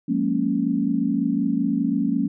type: chord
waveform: sine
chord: Bb minor seventh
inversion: second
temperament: equal with one note detuned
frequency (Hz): 178.9 / 207.7 / 233.1 / 277.2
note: F3 / Ab3 / Bb3 / Db4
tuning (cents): +42 / 0 / 0 / 0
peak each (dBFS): -27 / -26 / -24 / -23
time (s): 0.08-2.28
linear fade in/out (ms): 10
effects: none